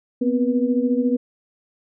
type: tone cluster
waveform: sine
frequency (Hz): 243.4 / 257.4 / 484.6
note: B3 / C4 / B4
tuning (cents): -25 / -28 / -33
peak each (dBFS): -21 / -20 / -24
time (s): 0.21-1.17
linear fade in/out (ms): 10
effects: none